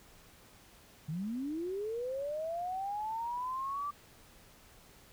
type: linear sweep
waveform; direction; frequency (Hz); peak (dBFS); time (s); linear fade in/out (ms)
sine; up; 144.9 to 1174.7; -34; 1.08-3.91; 10
effects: pink hiss -59 dBFS RMS until 5.12 s